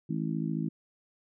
harmonic tone, 54.1 Hz, A1, 29 cents flat, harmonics 3 / 4 / 5 / 6, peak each -32 / -34 / -36 / -38 dBFS, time 0.09-0.69 s, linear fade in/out 10 ms, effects none

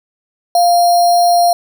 sine tone with sample-and-hold, 698.5 Hz, F5, in tune, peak -7 dBFS, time 0.55-1.53 s, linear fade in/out 2 ms, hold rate 4900 Hz, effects none

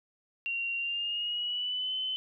sine tone with pitch glide, 2758 to 3043 Hz, F7 to F#7, -22 to +48 cents, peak -30 dBFS, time 0.46-2.16 s, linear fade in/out 0 ms, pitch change +170 cents, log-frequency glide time 0.77-1.94 s, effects none

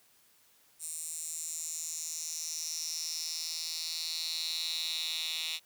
10% pulse tone with high-pass filter sweep, 160.1 Hz, D#3, 50 cents sharp, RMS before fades -37 dBFS, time 0.79-5.6 s, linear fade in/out 50 ms, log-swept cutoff 8400 to 3300 Hz, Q 4.8, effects white hiss -65 dBFS RMS until 5.65 s + high-pass 60 Hz 12 dB/octave

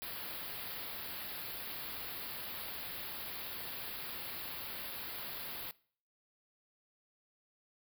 white band-stop noise, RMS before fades -43 dBFS, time 0.02-5.71 s, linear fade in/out 0 ms, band 4900 to 11000 Hz, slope 96 dB/octave, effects noise-tail reverb RT60 0.5 s tail -22 dB re dry

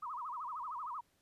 sine tone with vibrato, 1100 Hz, C#6, 14 cents flat, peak -39 dBFS, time 0.02-1.01 s, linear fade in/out 10 ms, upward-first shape sine, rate 13 Hz, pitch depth 270 cents each way, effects pink hiss -74 dBFS RMS until 1.21 s + resampled to 32000 Hz

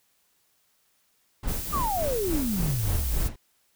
brown noise with tremolo, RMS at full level -27 dBFS, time 1.43-3.36 s, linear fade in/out 5 ms, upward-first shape sine, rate 3.5 Hz, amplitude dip 80%
blue noise, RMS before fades -35 dBFS, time 1.47-3.29 s, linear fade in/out 20 ms
sine exponential sweep, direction down, 1244.5 to 40.62 Hz, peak -25 dBFS, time 1.72-3.27 s, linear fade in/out 20 ms
effects white hiss -68 dBFS RMS until 3.75 s

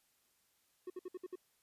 triangle tone bursts, 365.6 Hz, F#4, 21 cents flat, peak -39 dBFS, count 6, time 0.87-1.356 s, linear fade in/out 5 ms, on 31 ms, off 60 ms, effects white hiss -75 dBFS RMS until 1.62 s + resampled to 32000 Hz

